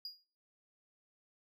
triangle tone with exponential decay, 4864 Hz, D#8, 40 cents flat, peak -37 dBFS, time 0.05-0.24 s, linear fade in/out 2 ms, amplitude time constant 41 ms, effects noise-tail reverb RT60 0.4 s tail -21 dB re dry

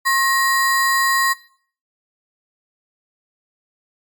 square ring-modulated tone, 1480 Hz, F#6, in tune, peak -12 dBFS, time 0.05-1.34 s, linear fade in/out 20 ms, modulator 407 Hz, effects noise-tail reverb RT60 0.5 s tail -19 dB re dry + MP3 96 kbps

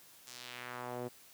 sawtooth tone with band-pass filter sweep, 123.1 Hz, B2, 5 cents flat, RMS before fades -44 dBFS, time 0.26-1.09 s, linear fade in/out 20 ms, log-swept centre 7200 to 410 Hz, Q 1.4, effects white hiss -59 dBFS RMS until 1.33 s + high-pass 80 Hz 12 dB/octave

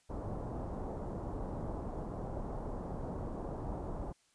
pink low-pass noise, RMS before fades -40 dBFS, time 0.09-4.13 s, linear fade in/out 20 ms, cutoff 920 Hz, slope 24 dB/octave, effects white hiss -71 dBFS RMS until 4.34 s + resampled to 22050 Hz

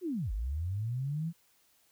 sine linear two-way sweep, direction down then up, 384.3 to 46.25 to 171.2 Hz, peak -31 dBFS, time 0.01-1.33 s, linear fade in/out 50 ms, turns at 0.32 s, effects white hiss -68 dBFS RMS until 1.91 s

